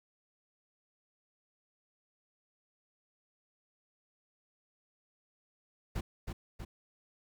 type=noise with echo; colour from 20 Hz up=brown; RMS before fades=-34 dBFS; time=5.95-6.01 s; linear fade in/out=10 ms; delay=320 ms; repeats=2; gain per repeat=-4 dB; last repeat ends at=6.65 s; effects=none